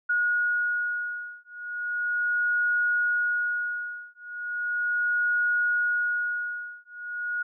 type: beating tone pair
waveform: sine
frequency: 1447 / 1447.37 Hz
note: F#6 / F#6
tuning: -39 / -39 cents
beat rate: 0.37 Hz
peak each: -27 dBFS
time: 0.09-7.43 s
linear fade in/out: 10 ms
effects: none